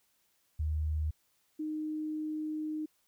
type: tone pair in turn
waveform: sine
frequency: 77.1 / 308.4 Hz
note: D#2 / D#4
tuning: -15 / -15 cents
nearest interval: 2 octaves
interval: 2400 cents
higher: second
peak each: -29 / -33 dBFS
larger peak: first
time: 0.59-1.11 / 1.59-2.86 s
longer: second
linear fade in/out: 10 ms
effects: white hiss -73 dBFS RMS until 3.07 s